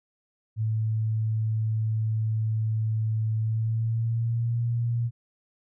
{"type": "tone with pitch glide", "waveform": "sine", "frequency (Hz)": [110, 117.9], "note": ["A2", "A#2"], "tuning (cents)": [0, 20], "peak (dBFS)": -23, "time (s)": [0.56, 5.11], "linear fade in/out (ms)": 50, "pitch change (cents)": 120, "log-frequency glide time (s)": [3.38, 4.6], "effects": []}